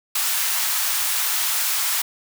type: high-pass noise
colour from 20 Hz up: white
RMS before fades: -22 dBFS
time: 0.15-2.02 s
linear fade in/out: 5 ms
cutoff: 800 Hz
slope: 24 dB/octave
effects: none